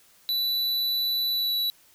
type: tone with pitch glide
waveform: square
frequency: 3966 to 3936 Hz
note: B7 to B7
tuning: +7 to -7 cents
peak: -24 dBFS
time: 0.29-1.7 s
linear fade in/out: 0 ms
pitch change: -14 cents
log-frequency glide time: 1.31-1.54 s
effects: white hiss -58 dBFS RMS until 1.94 s